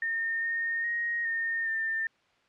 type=tone with pitch steps; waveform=sine; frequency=1824 / 1839 / 1875 / 1830 / 1796 Hz; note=A#6 / A#6 / A#6 / A#6 / A6; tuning=-38 / -24 / +10 / -32 / +35 cents; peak=-27 dBFS; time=0.02-2.07 s; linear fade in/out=2 ms; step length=410 ms; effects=white hiss -66 dBFS RMS until 2.48 s + low-pass 3000 Hz 12 dB/octave